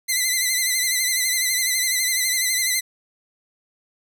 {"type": "tone with vibrato", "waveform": "10% pulse", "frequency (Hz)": 2037, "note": "C7", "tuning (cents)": -47, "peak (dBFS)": -10, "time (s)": [0.08, 2.81], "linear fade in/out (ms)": 20, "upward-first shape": "sine", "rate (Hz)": 12, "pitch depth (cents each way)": 56, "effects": []}